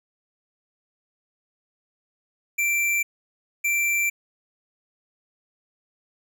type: tone bursts at uneven times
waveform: square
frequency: 2349 Hz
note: D7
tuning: in tune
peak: -21 dBFS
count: 2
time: 2.58-3.03 / 3.64-4.1 s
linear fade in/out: 10 ms
effects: none